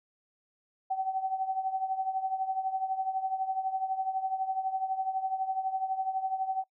sine tone with tremolo, 763 Hz, G5, 47 cents flat, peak -25 dBFS, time 0.9-6.64 s, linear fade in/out 10 ms, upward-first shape triangle, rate 12 Hz, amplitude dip 80%, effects noise-tail reverb RT60 0.1 s tail -23 dB re dry

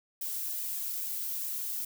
violet noise with flanger, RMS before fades -35 dBFS, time 0.21-1.85 s, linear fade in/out 5 ms, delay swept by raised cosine 1.4 to 3.5 ms, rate 2.4 Hz, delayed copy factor -0.5, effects none

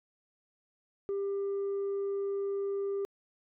sine tone, 397.1 Hz, G4, 22 cents sharp, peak -28 dBFS, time 1.09-3.05 s, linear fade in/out 0 ms, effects tanh soft clip ceiling -29 dBFS

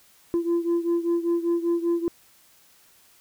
sine beating tone pair, 339.4 / 344.5 Hz, F4 / F4, -49 / -24 cents, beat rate 5.1 Hz, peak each -21 / -24 dBFS, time 0.34-2.08 s, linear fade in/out 0 ms, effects tanh soft clip ceiling -18 dBFS + white hiss -57 dBFS RMS until 3.2 s

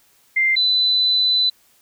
sine tone pair in turn, 2093 / 4002 Hz, C7 / B7, 0 / +22 cents, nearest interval major seventh, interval 1122 cents, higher second, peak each -14 dBFS, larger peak neither, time 0.36-0.56 / 0.56-1.5 s, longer second, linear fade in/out 10 ms, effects white hiss -57 dBFS RMS until 1.81 s

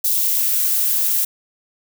violet noise with high-pass filter sweep, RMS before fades -18 dBFS, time 0.04-1.25 s, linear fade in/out 5 ms, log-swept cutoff 4000 to 290 Hz, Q 1.1, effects none

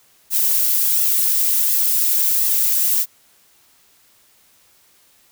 violet noise with flanger, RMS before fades -17 dBFS, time 0.3-3.06 s, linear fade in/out 50 ms, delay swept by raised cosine 1.3 to 3 ms, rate 1.4 Hz, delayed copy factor -0.55, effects white hiss -55 dBFS RMS until 5.31 s

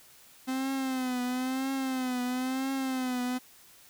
45% pulse tone with vibrato, 258.3 Hz, C4, 22 cents flat, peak -29 dBFS, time 0.47-3.39 s, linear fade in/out 20 ms, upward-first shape triangle, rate 1 Hz, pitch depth 81 cents each way, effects white hiss -56 dBFS RMS until 3.89 s

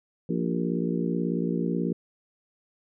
harmonic tone with a mistuned harmonic, 58.27 Hz, A#1, in tune, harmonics 3 / 4 / 5 / 6 / 7 / 8, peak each -28 / -30 / -32 / -34 / -35 / -36 dBFS, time 0.29-1.93 s, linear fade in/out 5 ms, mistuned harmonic 7, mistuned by -50 cents, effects none

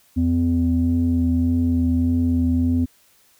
sine tone pair together, 83.9 / 253.4 Hz, E2 / B3, +31 / +45 cents, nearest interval octave + perfect fifth, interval 1914 cents, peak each -19 / -17 dBFS, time 0.16-2.86 s, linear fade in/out 20 ms, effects tanh soft clip ceiling -10 dBFS + white hiss -57 dBFS RMS until 3.39 s

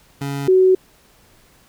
25% pulse / sine tone pair in turn, 140 / 373.8 Hz, C#3 / F#4, +18 / +18 cents, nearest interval octave + perfect fourth, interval 1700 cents, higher second, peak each -19 / -9 dBFS, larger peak second, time 0.21-0.48 / 0.48-0.75 s, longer neither, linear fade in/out 5 ms, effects pink hiss -53 dBFS RMS until 1.68 s

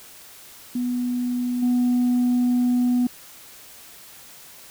sine tone with level steps, 246.2 Hz, B3, 5 cents flat, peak -21 / -15 dBFS, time 0.75-3.07 s, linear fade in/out 5 ms, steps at 1.62 s, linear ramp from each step 10 ms, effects tanh soft clip ceiling -15 dBFS + white hiss -45 dBFS RMS until 4.7 s

